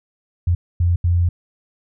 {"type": "tone bursts at uneven times", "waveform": "sine", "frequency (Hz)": 87, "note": "F2", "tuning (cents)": -6, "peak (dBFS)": -13, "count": 3, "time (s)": [[0.47, 0.55], [0.8, 0.96], [1.04, 1.29]], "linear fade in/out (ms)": 5, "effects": []}